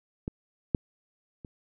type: clicks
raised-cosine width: 3 ms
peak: -19 / -10 / -29 dBFS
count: 3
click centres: 0.279 / 0.748 / 1.448 s
effects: none